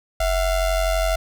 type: ring-modulated tone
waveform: square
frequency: 350 Hz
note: F4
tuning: 4 cents sharp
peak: -16 dBFS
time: 0.2-1.16 s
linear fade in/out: 5 ms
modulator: 304 Hz
effects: none